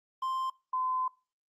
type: tone pair in turn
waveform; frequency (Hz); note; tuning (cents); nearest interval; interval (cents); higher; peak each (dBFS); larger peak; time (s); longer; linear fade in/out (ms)
triangle / sine; 1046.5 / 1025; C6 / C6; 0 / -36; unison; 36; first; -28; neither; 0.22-0.5 / 0.73-1.08; second; 5
effects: noise-tail reverb RT60 0.3 s tail -22 dB re dry + Opus 32 kbps